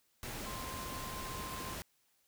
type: tone in noise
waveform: sine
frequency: 1046.5 Hz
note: C6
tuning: in tune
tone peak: -45 dBFS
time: 0.46-1.74 s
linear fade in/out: 0 ms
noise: pink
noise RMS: -43 dBFS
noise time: 0.23-1.82 s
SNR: -5 dB
effects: white hiss -74 dBFS RMS until 2.27 s